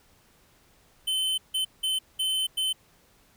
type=tone bursts at uneven times; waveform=square; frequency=3062 Hz; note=G7; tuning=41 cents flat; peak=-25 dBFS; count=5; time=1.07-1.38 / 1.54-1.65 / 1.83-1.99 / 2.19-2.47 / 2.57-2.73 s; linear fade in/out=10 ms; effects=pink hiss -61 dBFS RMS until 3.36 s